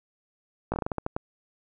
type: slowing click train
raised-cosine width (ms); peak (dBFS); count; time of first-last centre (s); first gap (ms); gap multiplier
1; -14; 10; 0.72-1.165; 18; 1.24
effects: none